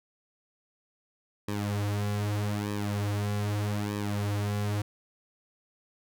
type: tone with flanger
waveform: sawtooth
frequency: 103.1 Hz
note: G#2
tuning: 12 cents flat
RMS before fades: -30 dBFS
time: 1.48-4.82 s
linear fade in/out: 5 ms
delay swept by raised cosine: 1.4 to 6.5 ms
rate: 0.81 Hz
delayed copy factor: -1
effects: none